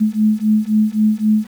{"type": "beating tone pair", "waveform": "sine", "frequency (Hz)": [212.8, 216.6], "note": ["G#3", "A3"], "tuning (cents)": [42, -27], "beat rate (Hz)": 3.8, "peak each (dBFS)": -15, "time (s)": [0, 1.47], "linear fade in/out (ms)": 20, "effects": ["7-bit"]}